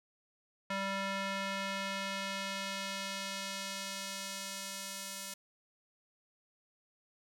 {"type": "tone with band-pass filter sweep", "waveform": "square", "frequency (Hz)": 195.4, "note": "G3", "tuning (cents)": -5, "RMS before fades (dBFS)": -39, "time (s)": [0.7, 5.34], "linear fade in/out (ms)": 5, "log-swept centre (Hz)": [1700, 8900], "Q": 0.71, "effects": []}